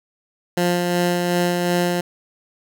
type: tone with tremolo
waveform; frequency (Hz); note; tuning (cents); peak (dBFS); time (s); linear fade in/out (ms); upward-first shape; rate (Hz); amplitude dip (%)
15% pulse; 176; F3; +14; -10; 0.57-2.01; 5; sine; 2.7; 30
effects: none